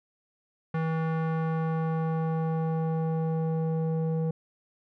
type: tone with low-pass filter sweep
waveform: square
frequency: 161.2 Hz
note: E3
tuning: 38 cents flat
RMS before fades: -28 dBFS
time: 0.74-4.31 s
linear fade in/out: 5 ms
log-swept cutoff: 1600 to 500 Hz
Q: 1.3
effects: none